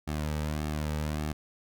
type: tone with flanger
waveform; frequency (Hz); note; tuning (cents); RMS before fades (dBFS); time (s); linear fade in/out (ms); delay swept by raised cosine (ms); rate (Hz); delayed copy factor
sawtooth; 75.9; D#2; -42; -32; 0.07-1.33; 10; 2 to 2.89; 1.7; -0.6
effects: none